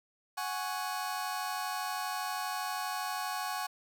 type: chord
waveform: sawtooth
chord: F# suspended second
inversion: none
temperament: just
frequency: 740 / 832.5 / 1110 Hz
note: F#5 / G#5 / C#6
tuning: 0 / +4 / +2 cents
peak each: -34 dBFS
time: 0.37-3.67 s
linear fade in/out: 10 ms
effects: none